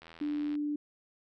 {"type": "click train", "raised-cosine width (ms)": 0.3, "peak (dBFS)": -34, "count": 45, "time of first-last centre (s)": [0.02, 0.553], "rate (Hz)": 82.5}
{"type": "tone", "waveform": "sine", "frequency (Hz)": 294.8, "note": "D4", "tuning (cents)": 7, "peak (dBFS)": -30, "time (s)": [0.21, 0.76], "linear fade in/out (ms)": 5}
{"effects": []}